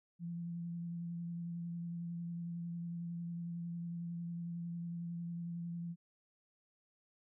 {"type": "tone with vibrato", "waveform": "sine", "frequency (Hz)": 170.6, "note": "F3", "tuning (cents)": -40, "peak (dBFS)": -39, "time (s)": [0.19, 5.96], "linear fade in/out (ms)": 50, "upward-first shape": "sine", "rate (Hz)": 11, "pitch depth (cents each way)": 16, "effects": []}